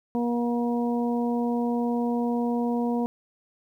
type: harmonic tone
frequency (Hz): 238.5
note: A#3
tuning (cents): +40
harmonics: 1 / 2 / 3 / 4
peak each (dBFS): -24 / -30 / -34 / -36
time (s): 0.15-3.06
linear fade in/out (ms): 0
effects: 10-bit